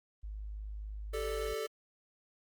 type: tone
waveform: sine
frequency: 51.91 Hz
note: G#1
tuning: in tune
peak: -39 dBFS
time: 0.23-1.54 s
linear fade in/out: 10 ms
type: chord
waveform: square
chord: G suspended second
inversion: none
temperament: equal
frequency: 392 / 440 / 587.3 Hz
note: G4 / A4 / D5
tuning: 0 / 0 / 0 cents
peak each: -43 / -37 / -43 dBFS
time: 1.13-1.67 s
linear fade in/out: 10 ms
effects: Opus 24 kbps